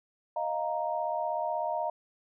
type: chord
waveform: sine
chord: Eb suspended second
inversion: none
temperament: equal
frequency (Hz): 622.3 / 698.5 / 932.3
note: Eb5 / F5 / Bb5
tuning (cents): 0 / 0 / 0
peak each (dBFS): -33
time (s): 0.36-1.9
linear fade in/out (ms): 5
effects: none